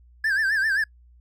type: tone with vibrato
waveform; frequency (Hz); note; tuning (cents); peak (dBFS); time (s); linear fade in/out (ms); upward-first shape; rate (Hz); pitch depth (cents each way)
triangle; 1665; G#6; +4; -18; 0.24-0.84; 5; sine; 7.6; 130
effects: noise-tail reverb RT60 0.1 s tail -26 dB re dry + added 60 Hz sine -50 dBFS peak until 1.2 s